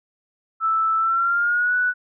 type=tone with pitch glide; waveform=sine; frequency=1318.5 to 1480 Hz; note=E6 to F#6; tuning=0 to 0 cents; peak=-17 dBFS; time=0.6-1.94 s; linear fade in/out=50 ms; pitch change=+200 cents; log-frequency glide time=0.98-1.75 s; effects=none